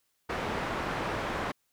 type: low-pass noise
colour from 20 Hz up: white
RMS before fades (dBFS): -33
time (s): 0.29-1.52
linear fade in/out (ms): 10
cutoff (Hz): 1300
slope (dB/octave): 12
effects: white hiss -75 dBFS RMS until 1.72 s